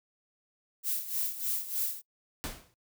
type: noise with tremolo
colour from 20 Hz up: violet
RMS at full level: -30 dBFS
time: 0.83-2.02 s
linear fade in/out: 50 ms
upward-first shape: sine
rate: 3.3 Hz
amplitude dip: 75%
type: noise with exponential decay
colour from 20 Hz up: pink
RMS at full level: -33 dBFS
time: 2.44-2.74 s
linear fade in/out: 0 ms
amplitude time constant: 65 ms
effects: noise-tail reverb RT60 0.1 s tail -23 dB re dry